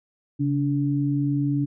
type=tone pair together; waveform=sine; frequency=138.29 / 288 Hz; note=C#3 / D4; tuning=-4 / -34 cents; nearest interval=octave + minor second; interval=1270 cents; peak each=-23 dBFS; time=0.39-1.66 s; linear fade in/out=20 ms; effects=none